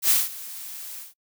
blue noise with ADSR envelope, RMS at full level -17 dBFS, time 0.02-1.14 s, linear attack 77 ms, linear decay 190 ms, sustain -20 dB, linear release 160 ms, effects noise-tail reverb RT60 0.1 s tail -26 dB re dry

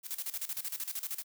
blue noise with tremolo, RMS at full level -36 dBFS, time 0.03-1.24 s, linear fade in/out 50 ms, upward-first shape square, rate 13 Hz, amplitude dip 80%, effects none

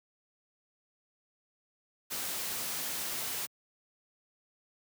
white noise, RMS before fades -36 dBFS, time 2.1-3.47 s, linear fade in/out 20 ms, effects high-pass 100 Hz 12 dB/octave

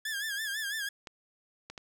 sawtooth tone with vibrato, 1686 Hz, G#6, 26 cents sharp, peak -29 dBFS, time 0.05-0.89 s, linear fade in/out 5 ms, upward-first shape sine, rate 6 Hz, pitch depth 100 cents each way
clicks, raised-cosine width 0.2 ms, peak -25 dBFS, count 3, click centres 1.072 / 1.7 / 1.778 s
effects none

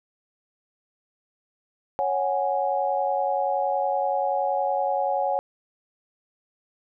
sine chord, C# suspended fourth, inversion none, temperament equal, 554.4 / 740 / 830.6 Hz, C#5 / F#5 / G#5, 0 / 0 / 0 cents, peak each -26 dBFS, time 1.99-5.39 s, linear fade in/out 0 ms, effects none

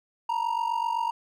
triangle ring-modulated tone, 935 Hz, A#5, 5 cents sharp, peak -20 dBFS, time 0.29-1.11 s, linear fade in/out 2 ms, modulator 23.9 Hz, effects none

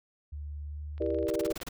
sine tone with pitch glide, 73.42 to 74.53 Hz, D2 to D2, 0 to +26 cents, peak -36 dBFS, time 0.32-1.26 s, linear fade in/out 10 ms, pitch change +26 cents, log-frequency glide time 0.66-0.83 s
click train, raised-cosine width 0.3 ms, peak -36 dBFS, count 16, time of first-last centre 0.98-1.602 s, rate 24.1 Hz
sine chord, E half-diminished seventh, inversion none, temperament just, 329.6 / 395.6 / 474.7 / 593.3 Hz, E4 / G4 / Bb4 / D5, 0 / +16 / +31 / +18 cents, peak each -33 dBFS, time 1-1.53 s, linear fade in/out 10 ms
pink noise bursts, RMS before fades -38 dBFS, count 8, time 1.28-1.689 s, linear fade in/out 5 ms, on 24 ms, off 31 ms
effects none

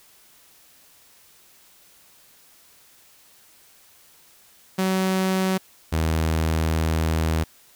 sawtooth tone pair in turn, 188.5 / 80.13 Hz, F#3 / E2, +32 / -49 cents, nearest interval octave + minor third, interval 1481 cents, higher first, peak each -16 dBFS, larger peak neither, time 4.78-5.58 / 5.92-7.44 s, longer second, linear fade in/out 10 ms, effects white hiss -54 dBFS RMS until 7.75 s

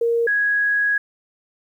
sine tone pair in turn, 466.2 / 1661.3 Hz, A#4 / G#6, 0 / 0 cents, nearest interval octave + minor seventh, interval 2200 cents, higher second, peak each -16 dBFS, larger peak neither, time 0.01-0.27 / 0.27-0.98 s, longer second, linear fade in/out 5 ms, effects 9-bit

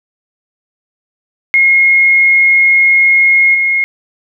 sine tone with level steps, 2153 Hz, C7, 49 cents sharp, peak -5 / -9 dBFS, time 1.54-3.84 s, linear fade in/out 0 ms, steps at 3.54 s, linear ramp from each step 10 ms, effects none

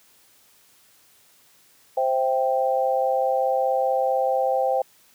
sine chord, C major, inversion none, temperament equal, 523.3 / 659.3 / 784 Hz, C5 / E5 / G5, 0 / 0 / 0 cents, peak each -22 / -27 / -23 dBFS, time 1.97-4.82 s, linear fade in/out 5 ms, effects white hiss -57 dBFS RMS until 5.14 s + high-pass 60 Hz 12 dB/octave

